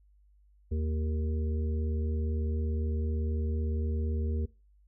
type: harmonic tone with a mistuned harmonic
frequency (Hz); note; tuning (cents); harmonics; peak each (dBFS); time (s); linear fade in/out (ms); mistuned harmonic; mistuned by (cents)
77.78; D#2; 0; 1 / 3 / 5 / 6; -28 / -38 / -42 / -44; 0.71-4.46; 10; 3; -30
effects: noise-tail reverb RT60 0.3 s tail -22 dB re dry + added 50 Hz sine -59 dBFS peak until 4.87 s